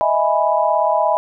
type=chord; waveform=sine; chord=E major seventh; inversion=third; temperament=equal; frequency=622.3 / 659.3 / 830.6 / 987.8 Hz; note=D#5 / E5 / G#5 / B5; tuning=0 / 0 / 0 / 0 cents; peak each=-19 dBFS; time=0.01-1.17 s; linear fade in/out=0 ms; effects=none